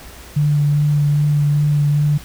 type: tone with vibrato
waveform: sine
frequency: 146.83 Hz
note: D3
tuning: in tune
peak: -12 dBFS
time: 0.36-2.18 s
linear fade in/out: 10 ms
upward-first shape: sine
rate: 2.5 Hz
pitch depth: 15 cents each way
effects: added 60 Hz sine -41 dBFS peak until 2.24 s + pink hiss -39 dBFS RMS until 2.24 s